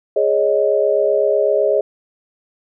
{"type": "chord", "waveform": "sine", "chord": "Ab suspended fourth", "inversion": "none", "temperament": "equal", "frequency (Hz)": [415.3, 554.4, 622.3], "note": ["Ab4", "Db5", "Eb5"], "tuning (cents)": [0, 0, 0], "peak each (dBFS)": -17, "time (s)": [0.16, 1.81], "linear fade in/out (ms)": 5, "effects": []}